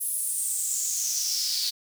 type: noise with high-pass filter sweep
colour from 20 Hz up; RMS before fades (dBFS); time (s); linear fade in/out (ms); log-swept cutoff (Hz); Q
pink; -28; 0-1.71; 20; 11000 to 4400; 5.6
effects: none